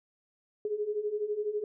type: beating tone pair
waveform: sine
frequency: 410.9 / 422.9 Hz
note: G#4 / G#4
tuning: -18 / +31 cents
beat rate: 12 Hz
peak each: -35 / -31 dBFS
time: 0.65-1.64 s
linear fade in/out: 2 ms
effects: none